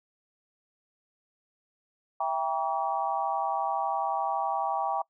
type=chord; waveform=sine; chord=E diminished seventh; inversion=none; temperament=just; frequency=659.3 / 791.1 / 949.3 / 1139.2 Hz; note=E5 / G5 / Bb5 / Db6; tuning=0 / +16 / +31 / +47 cents; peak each=-34 / -29 / -32 / -33 dBFS; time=2.2-5.02 s; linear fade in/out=5 ms; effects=noise-tail reverb RT60 0.1 s tail -24 dB re dry